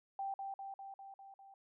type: tone with echo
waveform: sine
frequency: 784 Hz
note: G5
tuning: in tune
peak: -37 dBFS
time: 0.19-0.34 s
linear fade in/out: 2 ms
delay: 200 ms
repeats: 6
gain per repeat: -3 dB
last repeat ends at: 1.54 s
effects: none